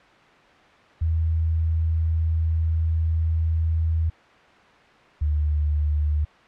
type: tone pair in turn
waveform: sine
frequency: 81 / 74.89 Hz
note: E2 / D2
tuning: -30 / +34 cents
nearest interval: minor second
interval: 136 cents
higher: first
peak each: -19 dBFS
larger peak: neither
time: 1.01-4.1 / 5.21-6.25 s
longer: first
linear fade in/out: 10 ms
effects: white hiss -51 dBFS RMS until 6.47 s + low-pass 2000 Hz 12 dB/octave